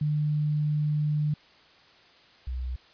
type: tone pair in turn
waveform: sine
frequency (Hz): 150 / 63.07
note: D3 / B1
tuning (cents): +37 / +37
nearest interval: octave + minor third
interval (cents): 1500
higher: first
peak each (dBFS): -23 / -29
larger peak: first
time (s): 0.01-1.34 / 2.47-2.76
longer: first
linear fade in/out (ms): 5
effects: white hiss -56 dBFS RMS until 2.93 s + resampled to 11025 Hz

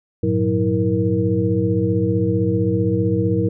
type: tone cluster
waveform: sine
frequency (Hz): 99.1 / 114.6 / 182.7 / 323.2 / 469.5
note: G2 / A#2 / F#3 / E4 / A#4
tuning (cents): +19 / -29 / -22 / -34 / +12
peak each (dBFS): -22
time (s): 0.23-3.49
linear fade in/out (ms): 5
effects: none

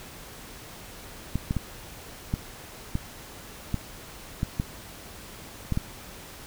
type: clicks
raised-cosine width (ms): 5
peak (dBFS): -13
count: 10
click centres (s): 1.356 / 1.509 / 1.567 / 2.339 / 2.954 / 3.743 / 4.431 / 4.599 / 5.723 / 5.774
effects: pink hiss -44 dBFS RMS until 6.46 s

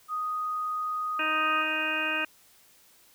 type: tone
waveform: sine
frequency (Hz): 1244.5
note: D#6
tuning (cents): 0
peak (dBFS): -28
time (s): 0.08-1.65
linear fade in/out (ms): 50
type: harmonic tone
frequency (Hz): 311.4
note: D#4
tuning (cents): +2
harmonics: 1 / 2 / 3 / 4 / 5 / 6 / 8 / 9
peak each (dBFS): -38 / -38 / -40 / -36 / -32 / -37 / -30 / -35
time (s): 1.19-2.25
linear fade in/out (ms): 5
effects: white hiss -59 dBFS RMS until 3.14 s

